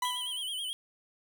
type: tone with exponential decay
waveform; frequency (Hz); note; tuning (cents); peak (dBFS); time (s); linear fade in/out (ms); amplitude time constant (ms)
40% pulse; 993; B5; +9; -26; 0.02-0.43; 5; 89
type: tone with vibrato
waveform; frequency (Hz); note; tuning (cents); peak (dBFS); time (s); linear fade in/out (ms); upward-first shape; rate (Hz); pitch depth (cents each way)
square; 3120; G7; -9; -34; 0.05-0.73; 0; sine; 9.3; 85
effects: none